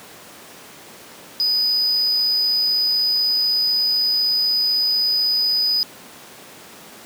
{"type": "tone", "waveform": "triangle", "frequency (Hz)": 4978, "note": "D#8", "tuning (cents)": 0, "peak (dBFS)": -15, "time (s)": [1.4, 5.83], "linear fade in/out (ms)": 0, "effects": ["pink hiss -41 dBFS RMS until 7.05 s", "high-pass 200 Hz 12 dB/octave"]}